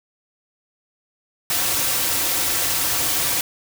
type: noise with comb filter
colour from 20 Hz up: white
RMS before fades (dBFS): -21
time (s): 1.5-3.41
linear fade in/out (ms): 2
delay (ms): 4.8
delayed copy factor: -0.65
effects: none